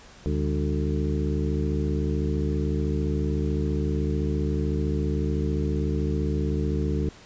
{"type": "harmonic tone with a mistuned harmonic", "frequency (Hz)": 74, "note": "D2", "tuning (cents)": 14, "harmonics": [1, 2, 3, 4, 5, 6], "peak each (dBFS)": [-26, -29, -31, -32, -33, -34], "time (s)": [0.26, 7.09], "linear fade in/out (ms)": 0, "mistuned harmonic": 3, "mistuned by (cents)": -150, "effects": ["pink hiss -49 dBFS RMS until 7.25 s", "resampled to 16000 Hz"]}